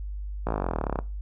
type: slowing click train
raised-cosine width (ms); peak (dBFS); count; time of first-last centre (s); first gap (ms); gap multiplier
1; -13; 23; 0.47-0.989; 17; 1.03
effects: noise-tail reverb RT60 0.3 s tail -20 dB re dry + added 50 Hz sine -31 dBFS peak until 1.21 s

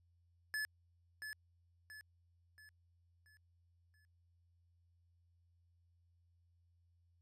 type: tone with echo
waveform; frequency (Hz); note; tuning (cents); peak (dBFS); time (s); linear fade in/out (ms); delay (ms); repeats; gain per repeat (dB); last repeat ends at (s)
square; 1724; A6; -36; -38; 0.54-0.65; 0; 680; 5; -7; 4.05
effects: added 86 Hz sine -70 dBFS peak until 7.21 s + resampled to 32000 Hz

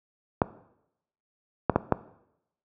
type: clicks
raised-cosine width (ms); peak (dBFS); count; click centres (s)
1; -5; 4; 0.418 / 1.697 / 1.76 / 1.923
effects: noise-tail reverb RT60 0.8 s tail -17 dB re dry + high-pass 80 Hz 12 dB/octave

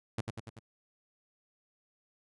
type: tone with echo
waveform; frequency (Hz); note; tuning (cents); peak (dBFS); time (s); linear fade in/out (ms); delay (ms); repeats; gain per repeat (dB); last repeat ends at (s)
sawtooth; 112.1; A2; +33; -27; 0.18-0.21; 5; 96; 4; -4; 0.594
effects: resampled to 24000 Hz

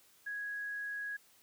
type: tone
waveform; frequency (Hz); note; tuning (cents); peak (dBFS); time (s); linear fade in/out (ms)
sine; 1661.2; G#6; 0; -37; 0.26-1.17; 10
effects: white hiss -65 dBFS RMS until 1.42 s + high-pass 60 Hz 12 dB/octave

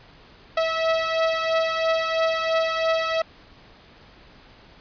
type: beating tone pair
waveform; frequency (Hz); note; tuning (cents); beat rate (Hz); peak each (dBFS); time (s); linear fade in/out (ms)
sawtooth; 649 / 652; E5 / E5; -27 / -19; 3; -18 / -22; 0.57-3.22; 5
effects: pink hiss -50 dBFS RMS until 4.8 s + resampled to 11025 Hz

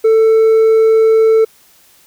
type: tone with hard clipping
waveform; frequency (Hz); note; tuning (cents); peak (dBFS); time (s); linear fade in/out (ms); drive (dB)
sine; 444; A4; +16; -7; 0.04-1.45; 10; 2
effects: white hiss -48 dBFS RMS until 2.06 s

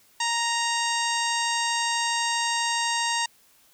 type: harmonic tone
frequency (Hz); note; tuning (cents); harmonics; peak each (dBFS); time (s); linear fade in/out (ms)
932.3; A#5; 0; 1 / 2 / 3 / 4 / 5 / 6 / 7 / 8 / 9; -27 / -30 / -32 / -33 / -34 / -35 / -35 / -36 / -37; 0.2-3.26; 5
effects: white hiss -59 dBFS RMS until 3.73 s

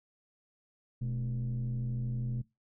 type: tone with frequency modulation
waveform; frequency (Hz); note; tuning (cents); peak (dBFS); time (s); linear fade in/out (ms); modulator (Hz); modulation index
sine; 123.47; B2; 0; -30; 1.01-2.42; 10; 92.6; 0.6
effects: noise-tail reverb RT60 0.2 s tail -20 dB re dry + tanh soft clip ceiling -28 dBFS

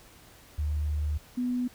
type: tone pair in turn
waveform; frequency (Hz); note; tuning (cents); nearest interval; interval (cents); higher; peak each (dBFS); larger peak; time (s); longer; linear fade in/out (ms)
sine; 75 / 247.6; D2 / B3; +37 / +5; octave + major sixth; 2068; second; -26; neither; 0.58-1.18 / 1.37-1.68; first; 10
effects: pink hiss -54 dBFS RMS until 1.74 s

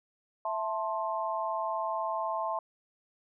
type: chord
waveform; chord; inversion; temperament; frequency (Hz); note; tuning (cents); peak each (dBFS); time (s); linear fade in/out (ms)
sine; A minor; second; just; 660 / 880 / 1056; E5 / A5 / C6; +2 / 0 / +16; -34; 0.45-2.59; 2
effects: none

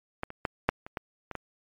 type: clicks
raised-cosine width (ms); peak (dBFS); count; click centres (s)
0.5; -16 / -25 / -12 / -6 / -26 / -17 / -22 / -19; 8; 0.234 / 0.304 / 0.452 / 0.69 / 0.865 / 0.972 / 1.313 / 1.353
effects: MP3 96 kbps

